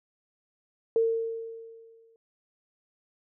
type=tone with exponential decay; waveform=sine; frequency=454.5 Hz; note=A#4; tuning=44 cents flat; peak=-19 dBFS; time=0.96-2.16 s; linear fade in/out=1 ms; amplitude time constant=260 ms; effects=none